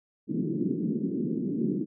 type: band-pass noise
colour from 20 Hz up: pink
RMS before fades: -29 dBFS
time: 0.27-1.86 s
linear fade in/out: 50 ms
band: 160 to 370 Hz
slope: 48 dB/octave
effects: none